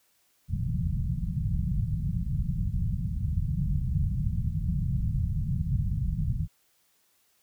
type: low-pass noise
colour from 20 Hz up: white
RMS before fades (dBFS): -28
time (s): 0.48-6.48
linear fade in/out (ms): 50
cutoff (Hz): 170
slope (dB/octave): 48
effects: white hiss -68 dBFS RMS until 7.42 s